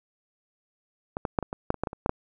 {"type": "clicks", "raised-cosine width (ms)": 1, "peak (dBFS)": [-16, -13, -8, -17, -18, -8, -23, -12, -15, -23, -10, -9], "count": 12, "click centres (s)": [1.169, 1.252, 1.388, 1.427, 1.529, 1.704, 1.743, 1.836, 1.872, 1.931, 2.061, 2.094], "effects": []}